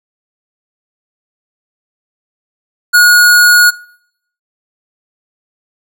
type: tone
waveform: square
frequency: 1447 Hz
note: F#6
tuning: 39 cents flat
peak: -4 dBFS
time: 2.93-3.71 s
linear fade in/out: 20 ms
effects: noise-tail reverb RT60 0.7 s tail -23 dB re dry